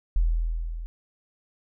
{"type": "tone with level ramp", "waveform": "sine", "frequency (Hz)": 41.2, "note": "E1", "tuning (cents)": 0, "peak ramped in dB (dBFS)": [-17, -32], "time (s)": [0.16, 0.86], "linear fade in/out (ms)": 0, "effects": []}